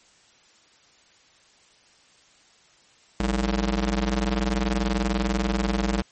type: ring-modulated tone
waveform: sawtooth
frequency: 126.8 Hz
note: B2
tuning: 46 cents sharp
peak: -15 dBFS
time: 3.2-6.02 s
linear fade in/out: 0 ms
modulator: 73.6 Hz
effects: white hiss -57 dBFS RMS until 6.11 s + MP3 32 kbps